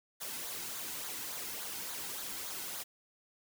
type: noise with flanger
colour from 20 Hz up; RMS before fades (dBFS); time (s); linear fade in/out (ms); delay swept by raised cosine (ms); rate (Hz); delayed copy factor
white; -41; 0.2-2.84; 20; 0.36 to 1.76; 3.5; -0.55
effects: none